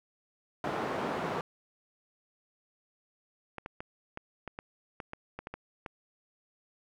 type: band-pass noise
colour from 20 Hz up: white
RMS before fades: -34 dBFS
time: 0.64-1.41 s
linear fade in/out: 2 ms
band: 150 to 910 Hz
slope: 12 dB/octave
type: clicks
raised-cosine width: 0.5 ms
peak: -24 dBFS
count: 12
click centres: 3.583 / 3.661 / 3.805 / 4.174 / 4.477 / 4.589 / 5.002 / 5.134 / 5.39 / 5.471 / 5.54 / 5.862 s
effects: none